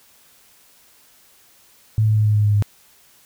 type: tone with pitch steps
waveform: sine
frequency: 108.9 / 107.9 / 106.91 / 105.92 / 104.95 / 103.98 / 103.03 Hz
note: A2 / A2 / A2 / G#2 / G#2 / G#2 / G#2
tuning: -17 / -33 / -49 / +35 / +19 / +3 / -13 cents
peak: -13 dBFS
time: 1.98-2.624 s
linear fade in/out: 0 ms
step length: 92 ms
effects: white hiss -53 dBFS RMS until 3.25 s